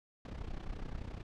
brown noise with amplitude modulation, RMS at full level -38 dBFS, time 0.25-1.23 s, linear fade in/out 2 ms, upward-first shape sine, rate 31.6 Hz, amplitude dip 80%, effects low-pass 5000 Hz 12 dB/octave

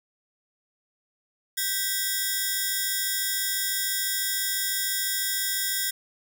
5% pulse ring-modulated tone, 1760 Hz, A6, in tune, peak -11 dBFS, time 1.57-5.91 s, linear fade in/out 10 ms, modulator 193 Hz, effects none

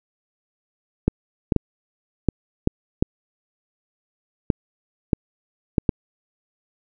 clicks, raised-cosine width 3 ms, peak -3 dBFS, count 10, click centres 1.08 / 1.522 / 1.563 / 2.287 / 2.674 / 3.025 / 4.502 / 5.132 / 5.782 / 5.892 s, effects none

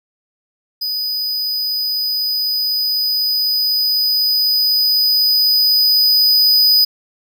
square tone with level ramp, 4978 Hz, D#8, in tune, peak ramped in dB -19 to -9 dBFS, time 0.81-6.85 s, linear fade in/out 10 ms, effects none

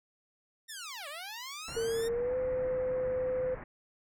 10% pulse linear two-way sweep, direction down then up, 1864.7 to 553 to 1864.7 Hz, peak -32 dBFS, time 0.68-2.09 s, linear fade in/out 20 ms, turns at 1.08 s
pink low-pass noise, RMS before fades -45 dBFS, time 1.68-3.64 s, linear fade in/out 2 ms, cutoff 2100 Hz, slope 48 dB/octave
sine tone with pitch glide, 456.9 to 509.9 Hz, A#4 to C5, -35 to -45 cents, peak -29 dBFS, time 1.76-3.55 s, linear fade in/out 10 ms, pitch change +190 cents, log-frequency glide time 2.04-2.36 s
effects none

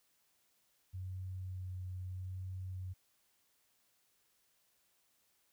sine tone with vibrato, 92.5 Hz, F#2, in tune, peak -40 dBFS, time 0.93-2.94 s, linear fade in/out 20 ms, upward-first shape sine, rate 0.79 Hz, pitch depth 14 cents each way, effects white hiss -75 dBFS RMS until 5.52 s

